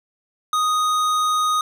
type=tone with tanh clipping; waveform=sine; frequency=1244.5 Hz; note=D#6; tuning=in tune; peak=-19 dBFS; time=0.53-1.61 s; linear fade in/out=2 ms; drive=17 dB; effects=none